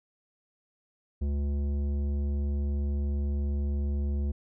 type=tone with tanh clipping; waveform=sine; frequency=71.4 Hz; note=D2; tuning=48 cents flat; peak=-28 dBFS; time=1.21-4.32 s; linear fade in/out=10 ms; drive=12 dB; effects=none